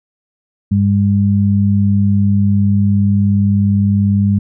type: tone pair together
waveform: sine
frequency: 100.3 / 200.6 Hz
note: G2 / G3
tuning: +40 / +40 cents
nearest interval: octave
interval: 1200 cents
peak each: -12 dBFS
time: 0.71-4.39 s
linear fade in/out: 10 ms
effects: none